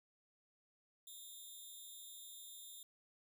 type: tone with amplitude modulation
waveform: 5% pulse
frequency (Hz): 3620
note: A7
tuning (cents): +48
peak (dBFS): -40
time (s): 1.07-2.83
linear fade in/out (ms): 2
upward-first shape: sine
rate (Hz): 273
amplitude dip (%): 85
effects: none